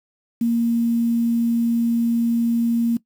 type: tone with quantisation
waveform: sine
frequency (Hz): 233.1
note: A#3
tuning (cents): 0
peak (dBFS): -16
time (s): 0.41-2.97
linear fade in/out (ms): 5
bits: 7
effects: noise-tail reverb RT60 0.1 s tail -19 dB re dry